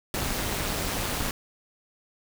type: noise with amplitude modulation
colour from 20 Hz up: pink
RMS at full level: -26 dBFS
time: 0.14-1.31 s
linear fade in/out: 2 ms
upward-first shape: sine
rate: 208 Hz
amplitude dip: 70%
effects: none